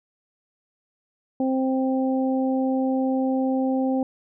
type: harmonic tone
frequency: 262.5 Hz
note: C4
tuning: 6 cents sharp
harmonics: 1 / 2 / 3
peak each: -21 / -27 / -31 dBFS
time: 1.4-4.03 s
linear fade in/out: 2 ms
effects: none